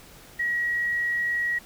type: tone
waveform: sine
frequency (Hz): 1909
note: A#6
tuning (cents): +41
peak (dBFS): -23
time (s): 0.39-1.59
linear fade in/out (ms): 10
effects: pink hiss -49 dBFS RMS until 1.65 s